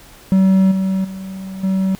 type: tone with level steps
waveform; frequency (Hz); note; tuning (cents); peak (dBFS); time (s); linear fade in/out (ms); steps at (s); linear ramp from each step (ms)
triangle; 190.6; G3; -48; -7 / -13 / -24 / -12; 0.32-1.95; 0; 0.71 / 1.04 / 1.63; 10
effects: pink hiss -43 dBFS RMS until 1.99 s